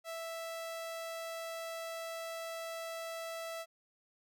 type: tone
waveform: sawtooth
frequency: 659.3 Hz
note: E5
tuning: in tune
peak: -36 dBFS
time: 0.04-3.66 s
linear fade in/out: 50 ms
effects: none